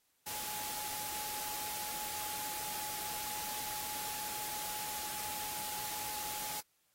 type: tone in noise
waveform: sine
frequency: 846 Hz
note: G#5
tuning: 32 cents sharp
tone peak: -45 dBFS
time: 0.26-6.61 s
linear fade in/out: 10 ms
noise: white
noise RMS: -41 dBFS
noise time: 0.26-6.61 s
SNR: -7 dB
effects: white hiss -75 dBFS RMS until 6.94 s + AAC 48 kbps

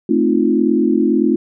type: chord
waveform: sine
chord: F dominant seventh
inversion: first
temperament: equal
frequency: 220 / 261.6 / 311.1 / 349.2 Hz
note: A3 / C4 / Eb4 / F4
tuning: 0 / 0 / 0 / 0 cents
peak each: -17 dBFS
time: 0.09-1.36 s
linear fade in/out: 5 ms
effects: none

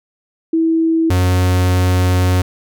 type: tone pair in turn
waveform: sine / 45% pulse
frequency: 325.7 / 91.11 Hz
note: E4 / F#2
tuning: -21 / -26 cents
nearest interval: octave + minor seventh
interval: 2205 cents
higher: first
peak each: -11 dBFS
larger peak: neither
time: 0.53-1.1 / 1.1-2.42 s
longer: second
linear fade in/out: 5 ms
effects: none

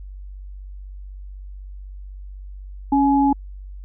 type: tone pair together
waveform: sine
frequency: 277.2 / 843.2 Hz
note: C#4 / G#5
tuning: 0 / +26 cents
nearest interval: octave + perfect fifth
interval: 1926 cents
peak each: -15 / -18 dBFS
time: 2.92-3.33 s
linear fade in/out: 5 ms
effects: added 48 Hz sine -33 dBFS peak until 3.84 s

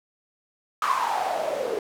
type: noise with band-pass filter sweep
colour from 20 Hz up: white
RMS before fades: -26 dBFS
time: 0.82-1.79 s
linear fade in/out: 2 ms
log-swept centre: 1200 to 430 Hz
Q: 9.6
effects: none

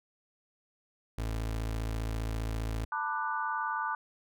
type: tone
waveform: 30% pulse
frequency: 55 Hz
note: A1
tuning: in tune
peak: -29 dBFS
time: 1.18-2.85 s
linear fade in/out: 5 ms
type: chord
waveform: sine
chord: B minor seventh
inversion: third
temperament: just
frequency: 889 / 987.8 / 1185.3 / 1481.6 Hz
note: A5 / B5 / D6 / F#6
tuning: +18 / 0 / +16 / +2 cents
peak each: -35 / -38 / -35 / -36 dBFS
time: 2.92-3.95 s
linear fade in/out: 2 ms
effects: none

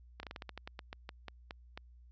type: slowing click train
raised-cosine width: 0.3 ms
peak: -27 dBFS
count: 15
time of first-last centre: 0.2-1.775 s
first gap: 31 ms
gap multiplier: 1.18
effects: added 60 Hz sine -55 dBFS peak until 2.11 s + resampled to 16000 Hz

